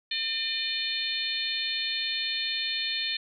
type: harmonic tone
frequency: 603 Hz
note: D5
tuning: 46 cents sharp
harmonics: 3 / 4 / 5 / 6 / 7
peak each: -37 / -35 / -36 / -32 / -32 dBFS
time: 0.11-3.17 s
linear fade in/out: 5 ms
effects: none